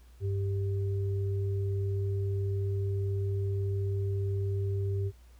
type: tone pair together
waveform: sine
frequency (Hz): 98.42 / 393.7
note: G2 / G4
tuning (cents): +7 / +8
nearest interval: 2 octaves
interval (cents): 2401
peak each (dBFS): -28 / -37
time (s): 0.2-5.12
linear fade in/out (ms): 50
effects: added 60 Hz sine -52 dBFS peak until 5.39 s + pink hiss -65 dBFS RMS until 5.39 s